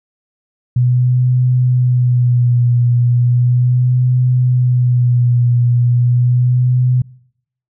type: tone with vibrato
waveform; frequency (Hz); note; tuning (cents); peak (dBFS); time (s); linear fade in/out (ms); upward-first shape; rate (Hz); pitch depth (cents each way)
sine; 123.47; B2; 0; -9; 0.76-7.02; 5; sine; 0.36; 34
effects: noise-tail reverb RT60 0.7 s tail -24 dB re dry